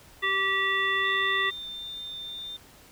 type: harmonic tone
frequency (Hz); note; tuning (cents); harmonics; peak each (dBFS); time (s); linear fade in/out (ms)
388.4; G4; -16; 1 / 3 / 5 / 7 / 9; -35 / -30 / -25 / -36 / -32; 0.22-1.51; 20
type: tone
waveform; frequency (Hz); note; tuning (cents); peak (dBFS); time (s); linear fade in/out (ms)
sine; 3599; A7; +38; -35; 1.04-2.57; 10
effects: pink hiss -53 dBFS RMS until 2.91 s